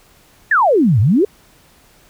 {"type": "exponential two-way sweep", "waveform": "sine", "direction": "down then up", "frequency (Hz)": [1864.7, 95.2, 444.3], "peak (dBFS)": -9, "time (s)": [0.51, 1.25], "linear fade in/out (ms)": 5, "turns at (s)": 1, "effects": ["pink hiss -50 dBFS RMS until 2.09 s"]}